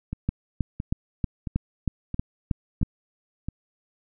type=two click trains; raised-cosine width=5 ms; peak=-17 / -11 dBFS; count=6 / 9; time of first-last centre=0.13-3.486 / 0.29-2.83 s; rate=1.49 / 3.15 Hz; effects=none